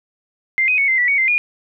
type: tone with pitch steps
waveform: sine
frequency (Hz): 2092 / 2508 / 2217 / 2077 / 1958 / 2236 / 2081 / 2436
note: C7 / D#7 / C#7 / C7 / B6 / C#7 / C7 / D#7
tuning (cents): -1 / +13 / 0 / -13 / -15 / +14 / -10 / -37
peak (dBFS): -13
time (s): 0.58-1.38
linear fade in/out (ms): 0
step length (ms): 100
effects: none